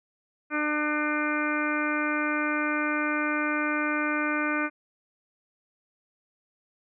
harmonic tone, 300 Hz, D4, 37 cents sharp, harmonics 1 / 2 / 3 / 4 / 5 / 6 / 7 / 8, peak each -29 / -35 / -39 / -32 / -30 / -39 / -35 / -34 dBFS, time 0.5-4.7 s, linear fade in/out 50 ms, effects none

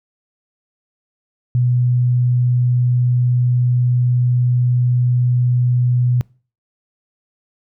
sine tone, 123.47 Hz, B2, in tune, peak -12 dBFS, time 1.55-6.21 s, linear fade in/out 0 ms, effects noise-tail reverb RT60 0.4 s tail -25 dB re dry

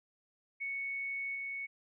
sine tone with level steps, 2217 Hz, C#7, in tune, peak -35 / -37 dBFS, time 0.6-1.67 s, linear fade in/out 20 ms, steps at 1.35 s, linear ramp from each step 5 ms, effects none

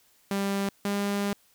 sawtooth tone pair in turn, 198 / 201.6 Hz, G3 / G3, +18 / +49 cents, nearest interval unison, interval 31 cents, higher second, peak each -22 dBFS, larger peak neither, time 0.31-0.69 / 0.85-1.33 s, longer second, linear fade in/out 2 ms, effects white hiss -63 dBFS RMS until 1.54 s

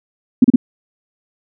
sine tone bursts, 250 Hz, B3, 21 cents sharp, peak -3 dBFS, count 3, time 0.42-0.56 s, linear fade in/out 5 ms, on 24 ms, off 34 ms, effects none

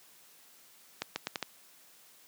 accelerating click train, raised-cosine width 0.2 ms, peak -15 dBFS, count 5, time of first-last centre 1.02-1.427 s, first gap 140 ms, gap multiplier 0.79, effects white hiss -59 dBFS RMS until 2.27 s + high-pass 150 Hz 12 dB/octave

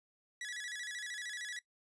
sawtooth tone with vibrato, 1816 Hz, A#6, 46 cents flat, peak -37 dBFS, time 0.41-1.59 s, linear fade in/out 2 ms, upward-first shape square, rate 13 Hz, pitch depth 120 cents each way, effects noise-tail reverb RT60 0.1 s tail -18 dB re dry + resampled to 22050 Hz

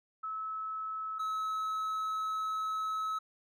sine / triangle tone pair in turn, 1298 / 1291.1 Hz, E6 / E6, -27 / -36 cents, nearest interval unison, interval 9 cents, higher first, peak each -35 / -30 dBFS, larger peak second, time 0.23-1.19 / 1.19-3.19 s, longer second, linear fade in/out 10 ms, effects none

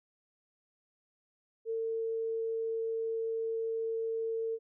sine tone, 451.3 Hz, A4, 44 cents sharp, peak -31 dBFS, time 1.65-4.59 s, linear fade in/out 50 ms, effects none

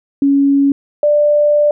sine tone pair in turn, 278.9 / 591 Hz, C#4 / D5, +11 / +11 cents, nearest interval octave + minor second, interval 1300 cents, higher second, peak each -8 dBFS, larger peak neither, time 0.22-0.72 / 1.03-1.71 s, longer second, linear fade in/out 2 ms, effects none

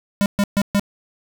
square tone bursts, 201.7 Hz, G3, 50 cents sharp, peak -15 dBFS, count 4, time 0.21-0.796 s, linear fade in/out 0 ms, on 49 ms, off 130 ms, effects 9-bit

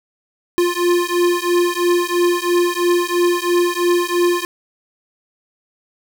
square beating tone pair, 349.3 / 352.3 Hz, F4 / F4, 0 / +15 cents, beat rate 3 Hz, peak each -18 dBFS, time 0.58-4.45 s, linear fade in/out 0 ms, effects none

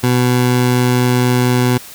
20% pulse tone, 124.3 Hz, B2, 12 cents sharp, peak -6 dBFS, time 0.03-1.78 s, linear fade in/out 10 ms, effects white hiss -35 dBFS RMS until 1.94 s

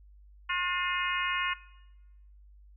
harmonic tone with a mistuned harmonic, 358.6 Hz, F4, 46 cents sharp, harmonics 3 / 4 / 5 / 6 / 7 / 8, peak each -33 / -34 / -35 / -36 / -36 / -37 dBFS, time 0.49-1.54 s, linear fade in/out 10 ms, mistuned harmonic 6, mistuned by -38 cents, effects noise-tail reverb RT60 1.0 s tail -20 dB re dry + added 50 Hz sine -52 dBFS peak until 2.76 s

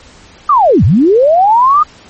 sine linear two-way sweep, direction down then up, 1244.5 to 77.78 to 1244.5 Hz, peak -4 dBFS, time 0.49-1.83 s, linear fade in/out 5 ms, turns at 0.84 s, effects pink hiss -39 dBFS RMS until 2.09 s + MP3 32 kbps

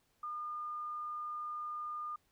sine tone, 1213 Hz, D#6, 44 cents flat, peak -38 dBFS, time 0.23-2.16 s, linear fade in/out 5 ms, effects pink hiss -75 dBFS RMS until 2.31 s

